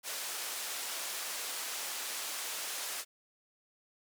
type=band-pass noise; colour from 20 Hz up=white; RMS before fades=-39 dBFS; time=0.03-3.05 s; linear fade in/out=50 ms; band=480 to 11000 Hz; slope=12 dB/octave; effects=none